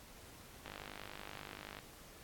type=click train; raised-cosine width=0.3 ms; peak=-30 dBFS; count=58; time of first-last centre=0.66-1.789 s; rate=50.5 Hz; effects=pink hiss -57 dBFS RMS until 2.23 s + AAC 64 kbps